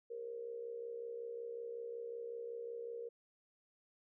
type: tone with amplitude modulation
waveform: sine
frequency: 468.1 Hz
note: A#4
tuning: 7 cents sharp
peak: -39 dBFS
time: 0.1-3.09 s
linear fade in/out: 10 ms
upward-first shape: sine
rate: 65.4 Hz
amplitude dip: 65%
effects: none